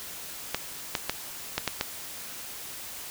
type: clicks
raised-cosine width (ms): 0.2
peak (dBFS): -8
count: 6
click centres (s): 0.546 / 0.952 / 1.096 / 1.58 / 1.677 / 1.811
effects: white hiss -40 dBFS RMS until 3.1 s